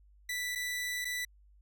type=tone with dropouts; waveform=sawtooth; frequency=1975.5 Hz; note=B6; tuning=in tune; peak=-30 dBFS; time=0.29-1.25 s; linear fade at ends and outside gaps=5 ms; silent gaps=0.552-0.556 / 1.047-1.052 s; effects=added 50 Hz sine -58 dBFS peak until 1.61 s